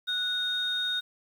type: tone pair together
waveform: sine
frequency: 1473 / 3712 Hz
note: F#6 / A#7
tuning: -8 / -8 cents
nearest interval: octave + major third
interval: 1600 cents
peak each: -32 / -27 dBFS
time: 0.07-1.01 s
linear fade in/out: 20 ms
effects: tanh soft clip ceiling -20 dBFS + 9-bit